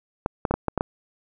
clicks, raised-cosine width 1 ms, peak -8 dBFS, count 7, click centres 0.261 / 0.452 / 0.51 / 0.54 / 0.683 / 0.777 / 0.809 s, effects none

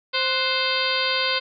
harmonic tone with a mistuned harmonic, 523.3 Hz, C5, in tune, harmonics 1 / 2 / 3 / 4 / 5 / 6 / 7 / 8 / 9, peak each -29 / -29 / -29 / -29 / -29 / -29 / -29 / -29 / -29 dBFS, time 0.13-1.4 s, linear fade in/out 20 ms, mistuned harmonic 3, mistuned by -89 cents, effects none

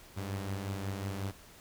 sawtooth beating tone pair, 97.1 / 102.6 Hz, G2 / G#2, -16 / -21 cents, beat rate 5.5 Hz, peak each -32 / -38 dBFS, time 0.16-1.32 s, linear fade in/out 20 ms, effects pink hiss -55 dBFS RMS until 1.6 s

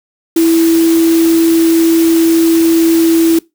sine tone in noise, 329.6 Hz, E4, in tune, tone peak -6 dBFS, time 0.36-3.39 s, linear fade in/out 5 ms, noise white, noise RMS -22 dBFS, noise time 0.36-3.39 s, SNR +13 dB, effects noise-tail reverb RT60 0.2 s tail -22 dB re dry

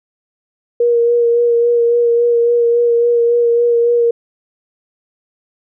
sine tone with vibrato, 472.8 Hz, A#4, 24 cents sharp, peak -9 dBFS, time 0.8-4.11 s, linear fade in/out 5 ms, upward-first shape sine, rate 3.6 Hz, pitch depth 18 cents each way, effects none

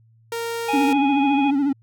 sawtooth tone, 463.5 Hz, A#4, 10 cents flat, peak -21 dBFS, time 0.32-0.93 s, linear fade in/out 2 ms
harmonic tone, 830.6 Hz, G#5, in tune, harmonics 1 / 3 / 4, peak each -21 / -28 / -37 dBFS, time 0.68-1.51 s, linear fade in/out 10 ms
triangle tone with vibrato, 280.1 Hz, C#4, 18 cents sharp, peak -15 dBFS, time 0.73-1.73 s, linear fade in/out 10 ms, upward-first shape sine, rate 14 Hz, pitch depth 75 cents each way
effects added 113 Hz sine -52 dBFS peak until 1.82 s

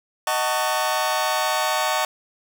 sawtooth chord, D# half-diminished seventh, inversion none, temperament just, 622.3 / 746.7 / 896 / 1120.1 Hz, D#5 / F#5 / A5 / C#6, 0 / +16 / +31 / +18 cents, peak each -22 dBFS, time 0.27-2.05 s, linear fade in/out 2 ms, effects none

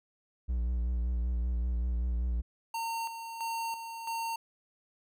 triangle tone with vibrato, 60 Hz, B1, 49 cents flat, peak -26 dBFS, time 0.48-2.42 s, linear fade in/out 20 ms, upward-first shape sine, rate 5.2 Hz, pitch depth 52 cents each way
square tone with tremolo, 914 Hz, A#5, 34 cents flat, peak -33 dBFS, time 2.74-4.36 s, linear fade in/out 5 ms, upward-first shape square, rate 1.5 Hz, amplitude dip 55%
effects none

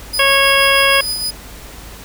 sawtooth tone with tremolo, 4978 Hz, D#8, in tune, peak -14 dBFS, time 0.13-1.31 s, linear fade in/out 10 ms, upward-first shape triangle, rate 6.4 Hz, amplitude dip 45%
harmonic tone, 549 Hz, C#5, 17 cents flat, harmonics 1 / 2 / 3 / 4 / 5 / 6, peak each -17 / -17 / -17 / -17 / -17 / -17 dBFS, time 0.19-1.01 s, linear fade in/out 5 ms
effects added 52 Hz sine -36 dBFS peak until 2.04 s + pink hiss -36 dBFS RMS until 2.04 s

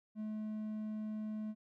triangle tone, 214.9 Hz, A3, 41 cents flat, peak -36 dBFS, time 0.15-1.55 s, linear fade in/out 50 ms, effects none

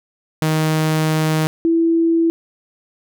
sawtooth / sine tone pair in turn, 156.8 / 331.2 Hz, D#3 / E4, +14 / +8 cents, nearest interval octave + minor second, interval 1294 cents, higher second, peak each -11 / -12 dBFS, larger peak first, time 0.42-1.47 / 1.65-2.3 s, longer first, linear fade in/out 0 ms, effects none

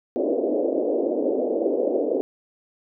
white band-pass noise, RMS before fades -23 dBFS, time 0.16-2.21 s, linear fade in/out 0 ms, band 270 to 580 Hz, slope 48 dB/octave, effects none

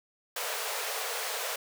pink high-pass noise, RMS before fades -34 dBFS, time 0.36-1.56 s, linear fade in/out 5 ms, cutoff 430 Hz, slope 96 dB/octave, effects none

